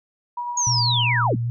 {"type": "tone with tremolo", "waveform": "sine", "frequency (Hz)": 965, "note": "B5", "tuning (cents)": -40, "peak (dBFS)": -24, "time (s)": [0.37, 1.27], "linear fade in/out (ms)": 5, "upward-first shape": "sine", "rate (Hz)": 10, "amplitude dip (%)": 30}
{"type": "linear sweep", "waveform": "sine", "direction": "down", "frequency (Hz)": [6730, 123.47], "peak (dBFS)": -19, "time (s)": [0.57, 1.36], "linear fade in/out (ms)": 5}
{"type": "tone with vibrato", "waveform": "sine", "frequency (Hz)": 119.3, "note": "A#2", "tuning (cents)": 41, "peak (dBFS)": -21, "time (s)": [0.67, 1.5], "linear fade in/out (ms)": 0, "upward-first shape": "sine", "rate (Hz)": 5, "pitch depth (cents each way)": 30}
{"effects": []}